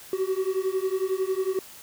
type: beating tone pair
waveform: triangle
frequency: 373.3 / 384.3 Hz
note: F#4 / G4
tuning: +15 / -34 cents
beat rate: 11 Hz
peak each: -25 dBFS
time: 0.13-1.59 s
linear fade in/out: 2 ms
effects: white hiss -46 dBFS RMS until 1.82 s